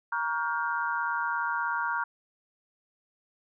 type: chord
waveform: sine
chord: G half-diminished seventh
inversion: first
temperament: just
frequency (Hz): 940.8 / 1128.9 / 1411.2 / 1568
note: Bb5 / Db6 / F6 / G6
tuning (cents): +16 / +31 / +18 / 0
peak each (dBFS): -31 / -35 / -31 / -35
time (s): 0.12-2.04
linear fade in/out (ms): 5
effects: none